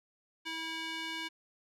square tone with band-pass filter, 324.4 Hz, E4, 28 cents flat, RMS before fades -39 dBFS, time 0.45-1.29 s, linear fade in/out 20 ms, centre 2800 Hz, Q 1.4, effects none

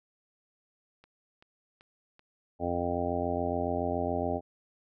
click train, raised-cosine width 0.3 ms, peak -39 dBFS, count 4, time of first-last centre 1.04-2.194 s, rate 2.6 Hz
harmonic tone, 87.1 Hz, F2, 4 cents flat, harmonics 1 / 2 / 3 / 4 / 5 / 6 / 7 / 8 / 9, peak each -37 / -41 / -35 / -38 / -36 / -44 / -34 / -38 / -36 dBFS, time 2.59-4.41 s, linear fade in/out 50 ms
effects none

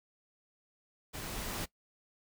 pink noise with level ramp, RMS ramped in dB -42 to -37 dBFS, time 1.13-1.66 s, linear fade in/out 20 ms, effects noise-tail reverb RT60 0.1 s tail -20 dB re dry

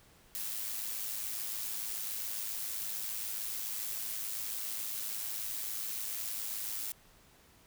blue noise with amplitude modulation, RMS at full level -36 dBFS, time 0.35-6.92 s, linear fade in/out 0 ms, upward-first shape sine, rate 107 Hz, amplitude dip 45%, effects pink hiss -62 dBFS RMS until 7.66 s

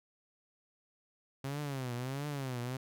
sawtooth tone with vibrato, 133.5 Hz, C3, 35 cents sharp, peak -32 dBFS, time 1.44-2.77 s, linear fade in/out 5 ms, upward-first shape triangle, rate 1.5 Hz, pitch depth 200 cents each way, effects none

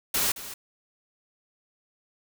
white noise with echo, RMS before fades -25 dBFS, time 0.14-0.32 s, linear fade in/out 5 ms, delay 220 ms, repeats 1, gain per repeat -14 dB, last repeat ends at 0.54 s, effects none

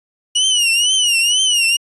sawtooth tone with vibrato, 2898 Hz, F#7, 37 cents flat, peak -9 dBFS, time 0.35-1.77 s, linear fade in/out 10 ms, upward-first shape triangle, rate 2.1 Hz, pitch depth 140 cents each way, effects resampled to 24000 Hz

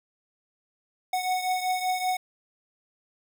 square beating tone pair, 737 / 742.2 Hz, F#5 / F#5, -7 / +5 cents, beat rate 5.2 Hz, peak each -27 / -32 dBFS, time 1.13-2.17 s, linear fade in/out 5 ms, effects none

